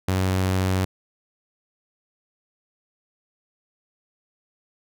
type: tone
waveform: sawtooth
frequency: 93.8 Hz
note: F#2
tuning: 24 cents sharp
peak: -16 dBFS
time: 0.08-0.85 s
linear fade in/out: 5 ms
effects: none